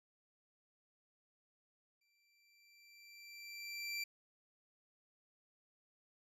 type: tone with exponential growth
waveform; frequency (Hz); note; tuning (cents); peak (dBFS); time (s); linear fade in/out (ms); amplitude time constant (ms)
25% pulse; 2349; D7; 0; -34; 2.01-4.04; 5; 440
effects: resampled to 32000 Hz